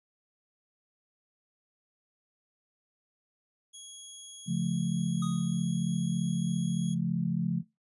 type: tone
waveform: 10% pulse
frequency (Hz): 3320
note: G#7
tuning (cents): -1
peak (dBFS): -35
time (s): 3.73-6.95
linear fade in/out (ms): 20
type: chord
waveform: sine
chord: Db augmented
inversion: none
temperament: just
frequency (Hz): 138.59 / 173.24 / 216.5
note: Db3 / F3 / A3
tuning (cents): 0 / -14 / -28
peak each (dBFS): -33 / -29 / -33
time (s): 4.46-7.63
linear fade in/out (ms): 50
type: tone with exponential decay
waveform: square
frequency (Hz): 1244.5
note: D#6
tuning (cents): 0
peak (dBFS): -37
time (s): 5.22-5.65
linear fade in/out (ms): 5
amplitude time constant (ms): 93
effects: noise-tail reverb RT60 0.2 s tail -19 dB re dry + resampled to 24000 Hz